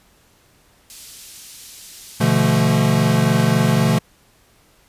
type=band-pass noise; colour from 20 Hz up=pink; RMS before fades=-40 dBFS; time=0.9-2.61 s; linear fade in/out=0 ms; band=4500 to 13000 Hz; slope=12 dB/octave
type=chord; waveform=square; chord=B half-diminished seventh; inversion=none; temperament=equal with one note detuned; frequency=123.47 / 146.83 / 171.02 / 220 Hz; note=B2 / D3 / F3 / A3; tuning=0 / 0 / -36 / 0 cents; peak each=-20 / -20 / -20 / -20 dBFS; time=2.2-3.99 s; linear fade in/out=10 ms
effects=pink hiss -55 dBFS RMS until 4.88 s + resampled to 32000 Hz